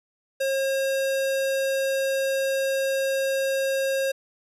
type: tone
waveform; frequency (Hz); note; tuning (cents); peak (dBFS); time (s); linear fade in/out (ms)
square; 539; C#5; -49; -23; 0.4-4.12; 10
effects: resampled to 32000 Hz